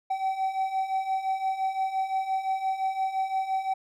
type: beating tone pair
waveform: triangle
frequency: 762 / 767.8 Hz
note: G5 / G5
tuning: -49 / -36 cents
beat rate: 5.8 Hz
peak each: -30 / -25 dBFS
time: 0.1-3.74 s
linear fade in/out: 10 ms
effects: none